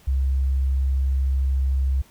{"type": "tone", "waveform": "sine", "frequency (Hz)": 66.8, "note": "C2", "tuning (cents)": 36, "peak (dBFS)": -18, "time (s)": [0.07, 2.02], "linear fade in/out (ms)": 10, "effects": ["pink hiss -54 dBFS RMS until 2.1 s"]}